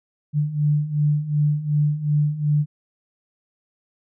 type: beating tone pair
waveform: sine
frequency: 146.83 / 149.53 Hz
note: D3 / D3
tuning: 0 / +32 cents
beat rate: 2.7 Hz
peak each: -23 / -19 dBFS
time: 0.33-2.66 s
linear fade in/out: 50 ms
effects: none